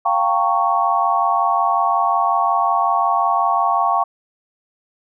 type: chord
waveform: sine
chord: G half-diminished seventh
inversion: third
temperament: equal with one note detuned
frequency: 698.5 / 784 / 914.7 / 1108.7 Hz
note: F5 / G5 / Bb5 / Db6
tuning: 0 / 0 / -33 / 0 cents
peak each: -20 / -20 / -22 / -18 dBFS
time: 0.05-4.04 s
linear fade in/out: 10 ms
effects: none